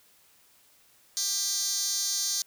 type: tone with high-pass filter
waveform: 15% pulse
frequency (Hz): 396.7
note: G4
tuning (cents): +21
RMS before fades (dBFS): -29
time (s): 1.17-2.42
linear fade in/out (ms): 0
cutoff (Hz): 5400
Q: 7.4
effects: white hiss -61 dBFS RMS until 2.46 s